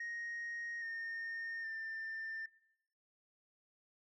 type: tone with pitch steps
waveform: sine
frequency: 1871 / 1830.4 / 1790.6 Hz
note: A#6 / A#6 / A6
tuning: +6 / -32 / +30 cents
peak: -38 dBFS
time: 0-2.46 s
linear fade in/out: 5 ms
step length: 820 ms
effects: noise-tail reverb RT60 0.8 s tail -22 dB re dry + tanh soft clip ceiling -38 dBFS